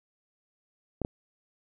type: clicks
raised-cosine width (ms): 2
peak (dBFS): -17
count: 2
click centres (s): 1.017 / 1.049
effects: none